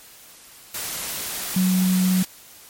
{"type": "tone in noise", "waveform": "sine", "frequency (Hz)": 185, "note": "F#3", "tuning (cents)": 0, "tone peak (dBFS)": -16, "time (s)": [1.56, 2.23], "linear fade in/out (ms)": 5, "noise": "white", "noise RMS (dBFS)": -29, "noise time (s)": [0.74, 2.25], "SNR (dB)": 10, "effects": ["white hiss -46 dBFS RMS until 2.69 s", "MP3 64 kbps"]}